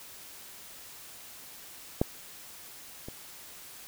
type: clicks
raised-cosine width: 2 ms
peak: -10 / -26 dBFS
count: 2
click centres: 2.015 / 3.085 s
effects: white hiss -48 dBFS RMS until 3.87 s